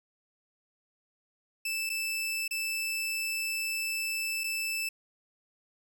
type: tone with dropouts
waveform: sawtooth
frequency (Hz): 2638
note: E7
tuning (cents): +1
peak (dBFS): -27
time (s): 1.65-4.89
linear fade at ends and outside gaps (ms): 5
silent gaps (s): 1.894-1.899 / 2.479-2.509 / 4.437-4.44
effects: none